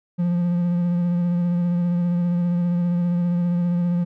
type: tone with vibrato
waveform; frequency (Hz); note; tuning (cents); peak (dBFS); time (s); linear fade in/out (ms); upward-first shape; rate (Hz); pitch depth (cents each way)
triangle; 174.61; F3; 0; -16; 0.18-4.05; 20; triangle; 15; 27
effects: none